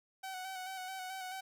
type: tone with vibrato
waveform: sawtooth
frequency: 752 Hz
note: F#5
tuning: 28 cents sharp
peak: -37 dBFS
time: 0.23-1.41 s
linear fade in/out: 10 ms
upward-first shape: square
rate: 4.6 Hz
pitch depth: 28 cents each way
effects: none